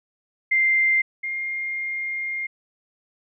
sine tone pair in turn, 2093 / 2120 Hz, C7 / C7, 0 / +22 cents, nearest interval unison, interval 22 cents, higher second, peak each -16 / -25 dBFS, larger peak first, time 0.51-1.02 / 1.23-2.47 s, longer second, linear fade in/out 10 ms, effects none

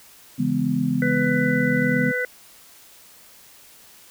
sine chord, C# minor seventh, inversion none, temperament just, 138.59 / 166.31 / 207.9 / 249.5 Hz, C#3 / E3 / G#3 / B3, 0 / +16 / +2 / +18 cents, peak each -27 / -26 / -26 / -22 dBFS, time 0.38-2.12 s, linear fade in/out 20 ms
harmonic tone, 497.6 Hz, B4, 13 cents sharp, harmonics 1 / 3 / 4, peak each -26 / -26 / -26 dBFS, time 1.02-2.25 s, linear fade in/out 2 ms
effects white hiss -49 dBFS RMS until 4.1 s

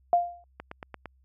sine tone with exponential decay, 698.5 Hz, F5, in tune, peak -15 dBFS, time 0.13-0.44 s, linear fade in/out 1 ms, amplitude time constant 66 ms
click train, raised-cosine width 0.5 ms, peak -23 dBFS, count 5, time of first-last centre 0.6-1.057 s, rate 8.75 Hz
effects added 65 Hz sine -60 dBFS peak until 1.24 s

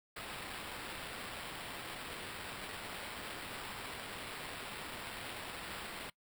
white noise with sample-and-hold, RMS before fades -45 dBFS, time 0.16-6.1 s, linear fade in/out 5 ms, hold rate 6300 Hz, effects noise-tail reverb RT60 0.1 s tail -22 dB re dry

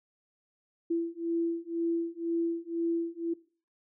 sine beating tone pair, 334.3 / 336.3 Hz, E4 / E4, +24 / +35 cents, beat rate 2 Hz, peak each -31 dBFS, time 0.9-3.34 s, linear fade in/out 10 ms, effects noise-tail reverb RT60 0.4 s tail -20 dB re dry

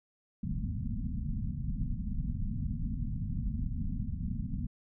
pink low-pass noise, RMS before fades -34 dBFS, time 0.43-4.67 s, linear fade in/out 5 ms, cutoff 250 Hz, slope 96 dB/octave, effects none

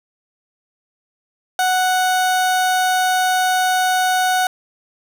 30% pulse tone, 740 Hz, F#5, in tune, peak -12 dBFS, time 1.59-4.47 s, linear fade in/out 2 ms, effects none

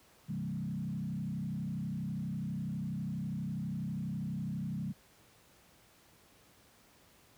sine tone with frequency modulation, 174.61 Hz, F3, in tune, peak -34 dBFS, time 0.28-4.93 s, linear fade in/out 20 ms, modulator 32.2 Hz, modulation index 1.5, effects pink hiss -63 dBFS RMS until 7.37 s + high-pass 60 Hz 12 dB/octave

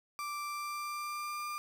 35% pulse tone with pitch glide, 1174 to 1197.3 Hz, D6 to D6, -1 to +33 cents, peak -35 dBFS, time 0.19-1.58 s, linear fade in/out 0 ms, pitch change +34 cents, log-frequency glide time 0.44-1.46 s, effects none

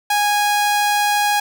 sawtooth tone, 826 Hz, G#5, 10 cents flat, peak -11 dBFS, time 0.1-1.4 s, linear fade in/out 5 ms, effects 8-bit

